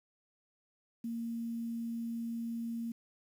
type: tone with quantisation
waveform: sine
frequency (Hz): 231.4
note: A#3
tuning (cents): -13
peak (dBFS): -35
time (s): 1.04-2.92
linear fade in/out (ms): 5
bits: 10
effects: none